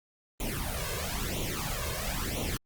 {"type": "noise with flanger", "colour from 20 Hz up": "pink", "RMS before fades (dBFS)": -33, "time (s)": [0.4, 2.57], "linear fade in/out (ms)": 2, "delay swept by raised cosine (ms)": [0.3, 1.9], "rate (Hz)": 1, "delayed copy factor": 0.8, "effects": ["Opus 32 kbps"]}